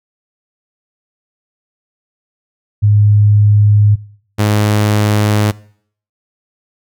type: tone pair in turn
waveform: sine / sawtooth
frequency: 104.1 / 105.01 Hz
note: G#2 / G#2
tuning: +5 / +20 cents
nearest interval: unison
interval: 15 cents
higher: second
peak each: -6 dBFS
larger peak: neither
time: 2.82-3.96 / 4.38-5.52 s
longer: neither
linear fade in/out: 20 ms
effects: noise-tail reverb RT60 0.6 s tail -22 dB re dry